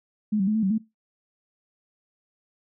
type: tone with pitch steps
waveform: sine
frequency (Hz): 212.1 / 190.8 / 213.6 / 220.8 / 190.5 / 219.9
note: G#3 / G3 / G#3 / A3 / G3 / A3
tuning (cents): +37 / -47 / +49 / +6 / -49 / -1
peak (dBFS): -20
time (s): 0.32-0.782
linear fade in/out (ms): 10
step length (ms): 77
effects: noise-tail reverb RT60 0.2 s tail -20 dB re dry